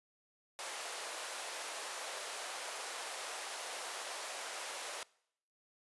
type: high-pass noise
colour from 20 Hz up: pink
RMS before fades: -43 dBFS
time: 0.59-5.03 s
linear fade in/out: 0 ms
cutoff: 510 Hz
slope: 24 dB/octave
effects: noise-tail reverb RT60 0.7 s tail -23 dB re dry + resampled to 24000 Hz